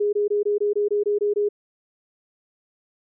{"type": "tone bursts", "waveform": "sine", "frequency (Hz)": 413.1, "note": "G#4", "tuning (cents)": -9, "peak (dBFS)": -18, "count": 10, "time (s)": [0, 1.489], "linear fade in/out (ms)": 10, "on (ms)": 130, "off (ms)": 21, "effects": []}